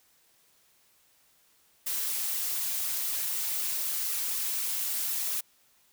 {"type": "noise with flanger", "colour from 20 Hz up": "blue", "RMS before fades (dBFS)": -31, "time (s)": [1.86, 5.41], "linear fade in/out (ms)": 10, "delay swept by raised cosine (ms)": [1.2, 7], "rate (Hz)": 4, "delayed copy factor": -0.65, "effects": ["white hiss -65 dBFS RMS until 5.92 s"]}